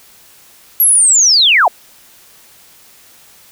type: linear sweep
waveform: sine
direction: down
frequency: 11740 to 619 Hz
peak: -6 dBFS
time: 0.8-1.68 s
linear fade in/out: 2 ms
effects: white hiss -44 dBFS RMS until 3.51 s